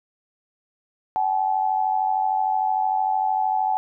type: tone pair together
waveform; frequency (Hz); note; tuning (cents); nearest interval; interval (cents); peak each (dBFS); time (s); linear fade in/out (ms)
sine; 760.8 / 854; F#5 / G#5; +48 / +48; major second; 200; -22; 1.16-3.77; 0
effects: none